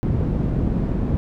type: low-pass noise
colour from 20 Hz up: white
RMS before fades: -21 dBFS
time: 0.03-1.17 s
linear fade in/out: 0 ms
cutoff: 180 Hz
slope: 12 dB/octave
effects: none